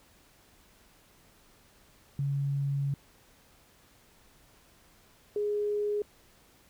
sine tone pair in turn, 139.9 / 415.2 Hz, C#3 / G#4, +16 / 0 cents, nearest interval octave + perfect fifth, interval 1884 cents, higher second, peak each -27 dBFS, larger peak neither, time 2.19-2.94 / 5.36-6.02 s, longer first, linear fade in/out 2 ms, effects pink hiss -61 dBFS RMS until 6.69 s

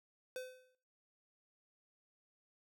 square tone with exponential decay, 510 Hz, C5, 44 cents flat, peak -40 dBFS, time 0.36-0.75 s, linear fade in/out 1 ms, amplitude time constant 83 ms, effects noise-tail reverb RT60 0.6 s tail -18 dB re dry

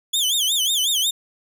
sawtooth tone with vibrato, 3322 Hz, G#7, in tune, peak -15 dBFS, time 0.13-1.11 s, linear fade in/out 10 ms, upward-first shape sine, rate 5.5 Hz, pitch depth 190 cents each way, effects none

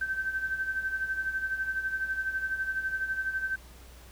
sine tone with tremolo, 1549 Hz, G6, 21 cents flat, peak -26 dBFS, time 0.01-3.56 s, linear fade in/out 5 ms, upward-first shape sine, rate 12 Hz, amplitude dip 65%, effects added 60 Hz sine -49 dBFS peak until 4.11 s + pink hiss -54 dBFS RMS until 4.11 s

